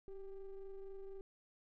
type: ring-modulated tone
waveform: triangle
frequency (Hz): 200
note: G3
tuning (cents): +35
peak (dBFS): -40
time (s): 0.08-1.21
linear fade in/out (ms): 0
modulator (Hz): 188
effects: tanh soft clip ceiling -37 dBFS